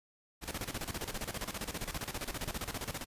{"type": "noise with tremolo", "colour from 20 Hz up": "pink", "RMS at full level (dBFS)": -37, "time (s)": [0.41, 3.06], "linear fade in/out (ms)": 50, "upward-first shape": "square", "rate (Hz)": 15, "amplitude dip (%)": 75, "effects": ["resampled to 32000 Hz"]}